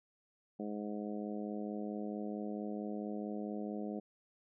harmonic tone, 104.5 Hz, G#2, 11 cents sharp, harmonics 2 / 3 / 4 / 5 / 6 / 7, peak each -40 / -44 / -46 / -48 / -50 / -51 dBFS, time 0.59-4 s, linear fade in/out 10 ms, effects none

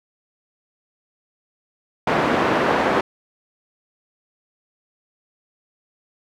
pink band-pass noise, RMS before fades -19 dBFS, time 2.07-3.01 s, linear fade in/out 5 ms, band 260 to 1600 Hz, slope 12 dB/octave, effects none

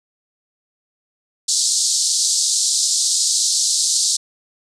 white band-pass noise, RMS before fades -18 dBFS, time 1.48-4.17 s, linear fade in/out 10 ms, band 4000 to 8600 Hz, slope 48 dB/octave, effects none

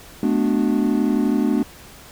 triangle chord, B minor seventh, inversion third, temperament equal with one note detuned, 215 / 246.9 / 293.7 / 370 Hz, A3 / B3 / D4 / F#4, -40 / 0 / 0 / 0 cents, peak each -19 / -19 / -19 / -25 dBFS, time 0.23-1.63 s, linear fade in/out 2 ms, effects pink hiss -43 dBFS RMS until 2.11 s

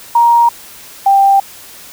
sine tone pair in turn, 940 / 788.3 Hz, A#5 / G5, +14 / +9 cents, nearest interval minor third, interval 305 cents, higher first, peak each -5 dBFS, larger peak neither, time 0.15-0.49 / 1.06-1.4 s, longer neither, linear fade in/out 5 ms, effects white hiss -35 dBFS RMS until 1.92 s

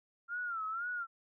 sine tone with vibrato, 1372 Hz, F6, 31 cents flat, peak -35 dBFS, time 0.28-1.07 s, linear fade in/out 50 ms, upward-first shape sine, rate 2 Hz, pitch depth 120 cents each way, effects none

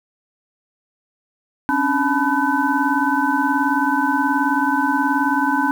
sine tone cluster, 270.1 / 288.8 / 861 / 994 / 1513 Hz, C#4 / D4 / A5 / B5 / F#6, -45 / -29 / -38 / +11 / +38 cents, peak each -22 dBFS, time 1.69-5.71 s, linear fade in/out 0 ms, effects 7-bit

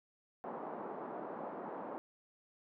white band-pass noise, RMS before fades -44 dBFS, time 0.44-1.98 s, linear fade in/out 0 ms, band 200 to 980 Hz, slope 24 dB/octave, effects none

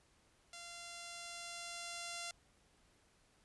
5% pulse tone with level ramp, 690 Hz, F5, 21 cents flat, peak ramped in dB -38 to -31 dBFS, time 0.53-2.31 s, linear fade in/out 2 ms, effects pink hiss -71 dBFS RMS until 3.44 s + resampled to 24000 Hz

